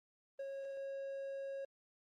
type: tone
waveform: triangle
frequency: 547 Hz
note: C#5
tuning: 23 cents flat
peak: -39 dBFS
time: 0.39-1.65 s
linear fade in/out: 5 ms
effects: Opus 24 kbps